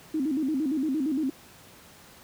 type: tone with vibrato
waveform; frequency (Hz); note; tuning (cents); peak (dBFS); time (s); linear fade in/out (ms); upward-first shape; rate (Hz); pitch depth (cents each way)
sine; 287.2; D4; -39; -24; 0.14-1.3; 5; square; 8.7; 150
effects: pink hiss -51 dBFS RMS until 2.23 s + high-pass 80 Hz 12 dB/octave